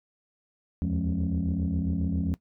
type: tone cluster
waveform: sine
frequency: 77 / 84.4 / 173.3 / 209.3 / 272.1 Hz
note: D#2 / E2 / F3 / G#3 / C#4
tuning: -17 / +41 / -13 / +14 / -32 cents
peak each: -33 / -29 / -28 / -31 / -32 dBFS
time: 0.82-2.34 s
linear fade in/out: 0 ms
effects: noise-tail reverb RT60 0.1 s tail -19 dB re dry + tanh soft clip ceiling -19 dBFS